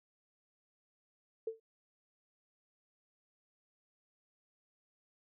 sine tone with exponential decay, 447.3 Hz, A4, 28 cents sharp, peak -31 dBFS, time 1.47-1.6 s, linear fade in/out 5 ms, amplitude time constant 28 ms, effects none

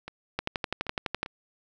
two click trains, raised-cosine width 0.3 ms, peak -22 / -12 dBFS, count 4 / 11, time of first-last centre 0.08-1.261 / 0.39-1.23 s, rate 2.54 / 11.9 Hz, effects none

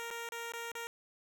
10% pulse tone with dropouts, 465.7 Hz, A#4, 2 cents flat, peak -31 dBFS, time 0-0.87 s, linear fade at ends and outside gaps 0 ms, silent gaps 0.105-0.11 / 0.289-0.321 / 0.521-0.536 / 0.717-0.752 s, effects none

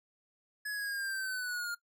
square linear sweep, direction down, 1700 to 1406 Hz, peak -35 dBFS, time 0.65-1.75 s, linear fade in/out 10 ms, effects noise-tail reverb RT60 0.1 s tail -19 dB re dry

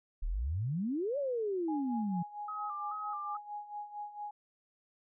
sine exponential two-way sweep, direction up then down, 33.22 to 586 to 168.5 Hz, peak -31 dBFS, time 0.22-2.23 s, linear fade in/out 10 ms, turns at 1.18 s
sine tone with tremolo, 830.6 Hz, G#5, in tune, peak -37 dBFS, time 1.68-4.31 s, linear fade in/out 5 ms, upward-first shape sine, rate 4.4 Hz, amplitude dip 75%
sine tone with vibrato, 1228 Hz, D#6, 23 cents flat, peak -37 dBFS, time 2.48-3.37 s, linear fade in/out 5 ms, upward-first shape square, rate 2.3 Hz, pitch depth 57 cents each way
effects none

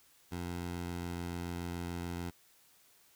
15% pulse tone with pitch glide, 87.6 to 86.89 Hz, F2 to F2, +6 to -8 cents, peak -31 dBFS, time 0.31-2.31 s, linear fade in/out 20 ms, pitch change -14 cents, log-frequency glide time 0.48-1.29 s, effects white hiss -65 dBFS RMS until 3.15 s

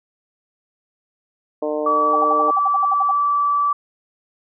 harmonic tone, 151.2 Hz, D#3, 49 cents flat, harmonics 2 / 3 / 4 / 5 / 6 / 7, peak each -27 / -24 / -23 / -35 / -34 / -37 dBFS, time 1.62-2.51 s, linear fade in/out 5 ms
sine tone with pitch glide, 1145 to 1157 Hz, D6 to D6, -44 to -26 cents, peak -15 dBFS, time 1.86-3.73 s, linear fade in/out 5 ms, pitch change +18 cents, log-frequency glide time 1.97-2.43 s
sine tone bursts, 784 Hz, G5, in tune, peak -19 dBFS, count 12, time 2.13-3.114 s, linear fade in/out 5 ms, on 27 ms, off 60 ms
effects none

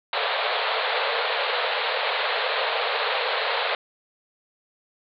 pink band-pass noise, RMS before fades -25 dBFS, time 0.13-3.75 s, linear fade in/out 2 ms, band 440 to 4300 Hz, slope 96 dB/octave, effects none

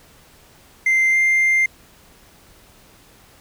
triangle tone with pitch glide, 2085 to 2100 Hz, C7 to C7, -7 to +6 cents, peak -11 dBFS, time 0.86-1.66 s, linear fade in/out 5 ms, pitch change +13 cents, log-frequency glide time 1.11-1.16 s, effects tanh soft clip ceiling -8 dBFS + pink hiss -50 dBFS RMS until 3.4 s

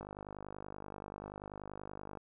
click train, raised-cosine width 1 ms, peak -30 dBFS, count 110, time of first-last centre 0.01-2.173 s, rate 50.4 Hz, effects none

